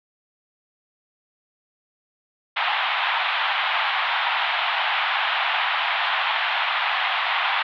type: band-pass noise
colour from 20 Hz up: pink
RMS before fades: -23 dBFS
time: 2.56-7.63 s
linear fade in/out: 10 ms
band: 740 to 3600 Hz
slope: 48 dB/octave
effects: none